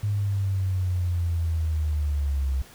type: linear sweep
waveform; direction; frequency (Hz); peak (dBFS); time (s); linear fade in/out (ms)
sine; down; 103.83 to 65.41; -22; 0.03-2.62; 5
effects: pink hiss -49 dBFS RMS until 2.74 s